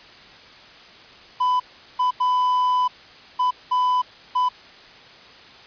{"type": "tone bursts at uneven times", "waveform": "triangle", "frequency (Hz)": 1000, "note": "B5", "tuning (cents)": 21, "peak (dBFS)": -15, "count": 6, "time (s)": [[1.4, 1.6], [1.99, 2.11], [2.2, 2.88], [3.39, 3.51], [3.71, 4.02], [4.35, 4.49]], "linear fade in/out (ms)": 10, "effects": ["white hiss -45 dBFS RMS until 5.66 s", "resampled to 11025 Hz"]}